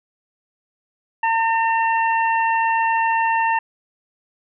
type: harmonic tone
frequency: 907 Hz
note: A#5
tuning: 48 cents flat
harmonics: 1 / 2 / 3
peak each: -17 / -23 / -27 dBFS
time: 1.23-3.59 s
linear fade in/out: 5 ms
effects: none